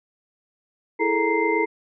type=tone cluster; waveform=sine; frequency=330.2 / 420.2 / 447.8 / 933 / 2086 Hz; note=E4 / G#4 / A4 / A#5 / C7; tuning=+3 / +20 / +30 / +1 / -6 cents; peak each=-25 dBFS; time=0.99-1.66 s; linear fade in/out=20 ms; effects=none